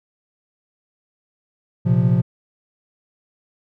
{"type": "chord", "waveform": "triangle", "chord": "Bb suspended second", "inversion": "none", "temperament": "equal with one note detuned", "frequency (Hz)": [116.54, 130.81, 175.42], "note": ["Bb2", "C3", "F3"], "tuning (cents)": [0, 0, 8], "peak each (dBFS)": -16, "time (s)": [1.85, 2.22], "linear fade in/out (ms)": 20, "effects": []}